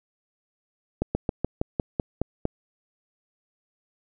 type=slowing click train; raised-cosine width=2 ms; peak=-10 dBFS; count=9; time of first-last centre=1.02-2.454 s; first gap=130 ms; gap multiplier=1.09; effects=none